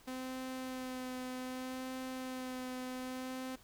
sawtooth tone with vibrato, 256.7 Hz, C4, 33 cents flat, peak -36 dBFS, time 0.07-3.56 s, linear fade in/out 10 ms, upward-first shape sine, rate 0.65 Hz, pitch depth 16 cents each way, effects pink hiss -62 dBFS RMS until 3.63 s

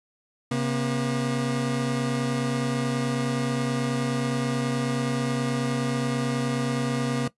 30% pulse tone pair together, 134.7 / 240 Hz, C#3 / B3, -49 / -49 cents, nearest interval minor seventh, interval 1000 cents, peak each -24 dBFS, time 0.51-7.28 s, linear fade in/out 5 ms, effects noise-tail reverb RT60 0.1 s tail -17 dB re dry + resampled to 24000 Hz

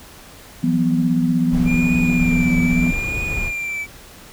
sine chord, E suspended second, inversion none, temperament equal with one note detuned, 168.67 / 185 / 246.9 Hz, E3 / F#3 / B3, +40 / 0 / 0 cents, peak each -19 / -23 / -17 dBFS, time 0.63-2.91 s, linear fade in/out 10 ms
brown noise, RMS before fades -25 dBFS, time 1.5-3.52 s, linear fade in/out 50 ms
triangle tone with vibrato, 2384 Hz, D7, 25 cents sharp, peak -21 dBFS, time 1.65-3.87 s, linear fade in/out 50 ms, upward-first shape triangle, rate 0.79 Hz, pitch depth 62 cents each way
effects pink hiss -42 dBFS RMS until 4.32 s

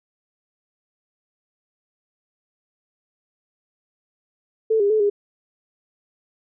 sine tone with pitch steps, 442.2 / 404.2 / 433.1 / 408.2 Hz, A4 / G#4 / A4 / G#4, +9 / -47 / -27 / -30 cents, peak -15 dBFS, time 4.7-5.1 s, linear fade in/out 10 ms, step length 100 ms, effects none

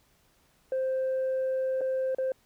sine tone with dropouts, 523.3 Hz, C5, in tune, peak -24 dBFS, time 0.72-2.32 s, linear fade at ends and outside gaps 2 ms, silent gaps 1.809-1.814 / 2.148-2.184 s, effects tanh soft clip ceiling -24 dBFS + pink hiss -66 dBFS RMS until 2.45 s

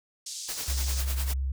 pink band-pass noise, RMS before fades -38 dBFS, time 0.26-1.01 s, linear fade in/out 5 ms, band 4600 to 8200 Hz, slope 24 dB/octave
white noise with tremolo, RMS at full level -33 dBFS, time 0.48-1.34 s, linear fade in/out 10 ms, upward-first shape triangle, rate 10 Hz, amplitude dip 80%
sine tone with vibrato, 66.6 Hz, C2, 31 cents sharp, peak -26 dBFS, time 0.68-1.52 s, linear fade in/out 5 ms, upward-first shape sine, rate 5.7 Hz, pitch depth 17 cents each way
effects none

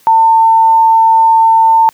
sine tone, 899 Hz, A5, 37 cents sharp, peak -4 dBFS, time 0.07-1.89 s, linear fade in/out 0 ms, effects white hiss -47 dBFS RMS until 1.93 s + high-pass 100 Hz 12 dB/octave

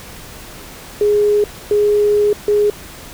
sine tone bursts at uneven times, 415.3 Hz, G#4, in tune, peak -10 dBFS, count 3, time 1.01-1.44 / 1.71-2.33 / 2.48-2.7 s, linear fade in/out 2 ms, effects pink hiss -35 dBFS RMS until 3.13 s

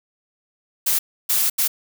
blue noise bursts at uneven times, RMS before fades -19 dBFS, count 3, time 0.86-0.99 / 1.29-1.5 / 1.58-1.68 s, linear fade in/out 10 ms, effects none

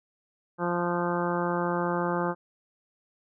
harmonic tone with a mistuned harmonic, 174.61 Hz, F3, in tune, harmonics 1 / 2 / 3 / 4 / 5 / 6 / 7 / 8 / 9, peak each -31 / -31 / -32 / -37 / -33 / -36 / -35 / -41 / -39 dBFS, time 0.58-2.35 s, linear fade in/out 50 ms, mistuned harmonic 9, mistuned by -28 cents, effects none

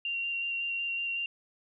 sine tone with vibrato, 2765 Hz, F7, 18 cents flat, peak -30 dBFS, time 0.05-1.26 s, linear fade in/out 2 ms, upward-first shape square, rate 5.4 Hz, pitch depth 10 cents each way, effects none

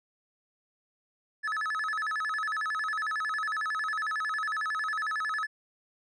triangle tone with vibrato, 1485 Hz, F#6, 6 cents sharp, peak -27 dBFS, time 1.43-5.47 s, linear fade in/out 20 ms, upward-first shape square, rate 11 Hz, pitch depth 260 cents each way, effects resampled to 24000 Hz

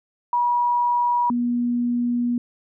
sine tone pair in turn, 965 / 241.2 Hz, B5 / B3, -40 / -41 cents, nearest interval 2 octaves, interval 2401 cents, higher first, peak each -17 / -19 dBFS, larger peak first, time 0.33-1.3 / 1.3-2.38 s, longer second, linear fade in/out 2 ms, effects none

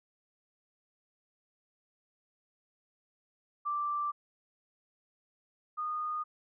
sine tone pair in turn, 1174.7 / 1228.6 Hz, D6 / D#6, 0 / -22 cents, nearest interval minor second, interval 78 cents, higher second, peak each -30 / -32 dBFS, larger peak first, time 3.65-4.12 / 5.77-6.24 s, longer neither, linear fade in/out 20 ms, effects none

